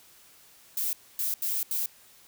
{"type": "noise bursts at uneven times", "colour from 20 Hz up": "violet", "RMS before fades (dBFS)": -29, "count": 4, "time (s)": [[0.77, 0.93], [1.19, 1.34], [1.42, 1.63], [1.71, 1.86]], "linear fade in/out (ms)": 2, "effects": ["white hiss -56 dBFS RMS until 2.27 s"]}